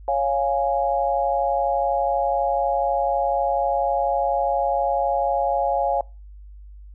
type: chord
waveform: sine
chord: Db major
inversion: none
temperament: equal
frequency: 554.4 / 698.5 / 830.6 Hz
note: Db5 / F5 / Ab5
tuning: 0 / 0 / 0 cents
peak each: -23 dBFS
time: 0.08-6.01 s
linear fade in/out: 2 ms
effects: noise-tail reverb RT60 0.3 s tail -24 dB re dry + added 50 Hz sine -39 dBFS peak until 6.94 s